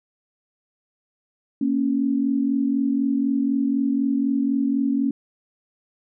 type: tone pair together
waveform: sine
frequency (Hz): 233.1 / 277.1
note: A#3 / C#4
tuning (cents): 0 / -1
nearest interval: minor third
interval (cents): 299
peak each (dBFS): -23 / -20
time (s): 1.61-5.11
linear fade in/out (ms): 5
effects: none